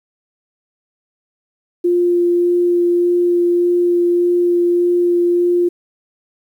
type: tone with vibrato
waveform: sine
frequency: 350 Hz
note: F4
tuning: 4 cents sharp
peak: -11 dBFS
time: 1.84-5.69 s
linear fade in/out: 10 ms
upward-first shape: sine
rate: 1.7 Hz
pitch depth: 8 cents each way
effects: 8-bit